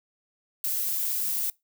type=noise; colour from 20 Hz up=violet; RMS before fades=-28 dBFS; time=0.64-1.5 s; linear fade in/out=2 ms; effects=noise-tail reverb RT60 0.2 s tail -23 dB re dry